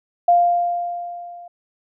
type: tone with level ramp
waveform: sine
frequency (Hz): 698.5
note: F5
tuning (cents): 0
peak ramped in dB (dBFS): -9 to -36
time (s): 0.28-1.48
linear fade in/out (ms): 5
effects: none